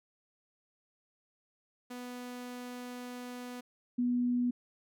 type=tone pair in turn; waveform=sawtooth / sine; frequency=246.9 / 244.8 Hz; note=B3 / B3; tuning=0 / -15 cents; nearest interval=unison; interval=15 cents; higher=first; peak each=-37 / -27 dBFS; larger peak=second; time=1.9-3.61 / 3.98-4.51 s; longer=first; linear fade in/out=10 ms; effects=none